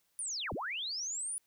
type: linear two-way sweep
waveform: sine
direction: down then up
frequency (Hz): 9956 to 30.57 to 9956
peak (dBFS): -35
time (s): 0.19-1.38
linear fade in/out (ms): 0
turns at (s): 0.53
effects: white hiss -75 dBFS RMS until 1.46 s